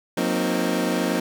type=chord; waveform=25% pulse; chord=C half-diminished seventh; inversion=second; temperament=equal with one note detuned; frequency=181.5 / 233.1 / 261.6 / 311.1 Hz; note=Gb3 / Bb3 / C4 / Eb4; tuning=-33 / 0 / 0 / 0 cents; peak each=-23 dBFS; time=0.17-1.2 s; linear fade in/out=5 ms; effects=none